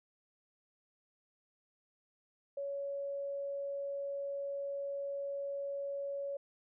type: tone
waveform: sine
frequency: 560 Hz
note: C#5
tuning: 18 cents sharp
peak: -36 dBFS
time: 2.57-6.37 s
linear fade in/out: 5 ms
effects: none